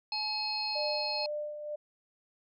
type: harmonic tone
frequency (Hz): 853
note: G#5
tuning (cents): +46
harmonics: 1 / 3 / 5 / 6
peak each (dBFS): -38 / -40 / -33 / -40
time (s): 0.12-1.26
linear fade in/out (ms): 2
type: tone with tremolo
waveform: sine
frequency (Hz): 597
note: D5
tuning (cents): +28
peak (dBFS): -32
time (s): 0.75-1.76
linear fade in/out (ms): 10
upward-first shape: sine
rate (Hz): 2.1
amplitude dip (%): 55
effects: none